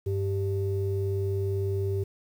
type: tone pair together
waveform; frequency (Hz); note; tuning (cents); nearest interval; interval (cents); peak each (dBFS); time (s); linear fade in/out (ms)
sine; 98 / 392; G2 / G4; 0 / 0; 2 octaves; 2400; -26 / -29; 0.06-2.04; 10
effects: tanh soft clip ceiling -18 dBFS + 9-bit